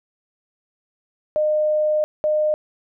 sine tone bursts at uneven times, 610 Hz, D#5, 34 cents flat, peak -16 dBFS, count 2, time 1.36-2.04 / 2.24-2.54 s, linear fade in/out 0 ms, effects none

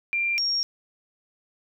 sine tone pair in turn, 2377 / 5566 Hz, D7 / F8, +20 / -7 cents, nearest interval octave + minor third, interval 1473 cents, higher second, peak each -22 dBFS, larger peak neither, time 0.13-0.38 / 0.38-0.63 s, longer neither, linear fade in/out 0 ms, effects none

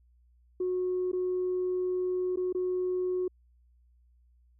sine tone with dropouts, 365.3 Hz, F#4, 22 cents flat, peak -26 dBFS, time 0.6-3.28 s, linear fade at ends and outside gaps 5 ms, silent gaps 1.117-1.13 / 2.36-2.371 / 2.527-2.548 s, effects tanh soft clip ceiling -23 dBFS + added 60 Hz sine -60 dBFS peak until 4.59 s

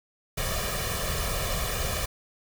pink noise with comb filter, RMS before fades -29 dBFS, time 0.37-2.06 s, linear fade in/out 10 ms, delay 1.7 ms, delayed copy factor +0.8, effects none

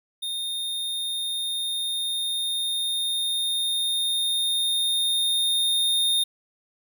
square tone with level ramp, 3662 Hz, A#7, 32 cents flat, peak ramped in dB -28 to -20 dBFS, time 0.22-6.24 s, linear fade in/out 10 ms, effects none

